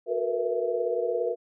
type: tone cluster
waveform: sine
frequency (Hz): 366.2 / 446.9 / 478.9 / 496.2 / 662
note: F#4 / A4 / A#4 / B4 / E5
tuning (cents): -18 / +27 / +47 / +8 / +7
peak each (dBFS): -33 / -32 / -27 / -36 / -33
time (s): 0.06-1.36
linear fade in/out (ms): 50
effects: none